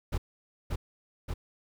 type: noise with echo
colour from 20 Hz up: brown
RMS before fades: -29 dBFS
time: 0.12-0.18 s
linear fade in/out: 10 ms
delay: 580 ms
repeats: 2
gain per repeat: -2 dB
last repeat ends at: 1.34 s
effects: none